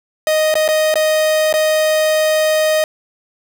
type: tone with dropouts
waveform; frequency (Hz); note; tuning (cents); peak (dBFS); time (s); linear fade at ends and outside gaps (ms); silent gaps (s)
45% pulse; 622.3; D#5; 0; -12; 0.27-2.84; 1; 0.541-0.554 / 0.679-0.687 / 0.941-0.956 / 1.527-1.539
effects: none